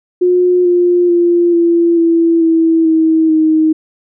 sine tone with pitch steps, 359.6 / 352.8 / 346.1 / 339.6 / 333.2 / 326.9 / 320.7 / 314.7 Hz, F#4 / F4 / F4 / F4 / E4 / E4 / E4 / D#4, -49 / +18 / -16 / -48 / +19 / -14 / -48 / +20 cents, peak -7 dBFS, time 0.21-3.73 s, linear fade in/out 10 ms, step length 440 ms, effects none

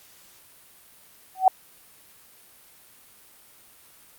sine tone with exponential growth, 754 Hz, F#5, 32 cents sharp, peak -8 dBFS, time 1.35-1.48 s, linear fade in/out 2 ms, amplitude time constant 27 ms, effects white hiss -53 dBFS RMS until 4.18 s + Opus 48 kbps

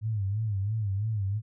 sine tone with vibrato, 103.83 Hz, G#2, in tune, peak -26 dBFS, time 0.01-1.42 s, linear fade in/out 50 ms, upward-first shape sine, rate 3 Hz, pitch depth 130 cents each way, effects none

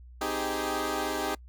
15% pulse chord, Ab major seventh, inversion first, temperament equal with one note detuned, 260.1 / 311.1 / 392 / 415.3 Hz, C4 / Eb4 / G4 / Ab4, -10 / 0 / 0 / 0 cents, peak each -31 / -27 / -27 / -29 dBFS, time 0.21-1.35 s, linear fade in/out 5 ms, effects noise-tail reverb RT60 0.1 s tail -25 dB re dry + added 61 Hz sine -46 dBFS peak until 1.48 s

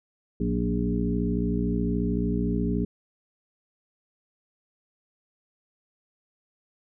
harmonic tone with a mistuned harmonic, 58.7 Hz, A#1, 13 cents sharp, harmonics 1 / 2 / 3 / 4 / 5 / 7, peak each -30 / -33 / -28 / -29 / -31 / -33 dBFS, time 0.4-2.85 s, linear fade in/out 5 ms, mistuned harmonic 3, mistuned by +49 cents, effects none

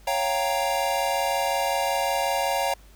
square chord, G half-diminished seventh, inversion second, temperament equal, 554.4 / 698.5 / 784 / 932.3 Hz, Db5 / F5 / G5 / Bb5, 0 / 0 / 0 / 0 cents, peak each -29 dBFS, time 0.07-2.74 s, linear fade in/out 5 ms, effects added 50 Hz sine -49 dBFS peak until 2.95 s + pink hiss -56 dBFS RMS until 2.95 s

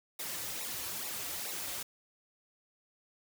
white noise with flanger, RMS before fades -39 dBFS, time 0.19-1.83 s, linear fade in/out 5 ms, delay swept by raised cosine 0.63 to 4.93 ms, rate 2.3 Hz, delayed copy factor -0.75, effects none

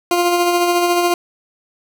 20% pulse tone with tremolo, 350 Hz, F4, 4 cents sharp, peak -7 dBFS, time 0.11-1.14 s, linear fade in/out 2 ms, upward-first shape sine, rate 14 Hz, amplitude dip 35%, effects none

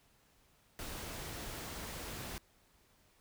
pink noise, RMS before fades -44 dBFS, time 0.79-2.38 s, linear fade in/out 0 ms, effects pink hiss -69 dBFS RMS until 3.2 s

